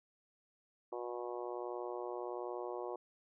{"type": "harmonic tone", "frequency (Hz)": 121.3, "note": "B2", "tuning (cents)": -31, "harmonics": [3, 4, 5, 6, 7, 8, 9], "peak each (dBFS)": [-43, -45, -47, -49, -50, -51, -52], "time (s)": [0.92, 2.96], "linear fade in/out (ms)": 5, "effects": []}